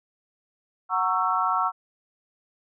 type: chord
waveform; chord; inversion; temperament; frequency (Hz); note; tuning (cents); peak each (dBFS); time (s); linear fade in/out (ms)
sine; F# dominant seventh; none; just; 740 / 925 / 1110 / 1332; F#5 / A#5 / C#6 / E6; 0 / -14 / +2 / +18; -28 / -28 / -26 / -25; 0.89-1.72; 50
effects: none